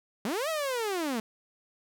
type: linear two-way sweep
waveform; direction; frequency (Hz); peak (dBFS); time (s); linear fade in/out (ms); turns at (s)
sawtooth; up then down; 183.1 to 658 to 211.6; -25; 0.25-1.2; 2; 0.49
effects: none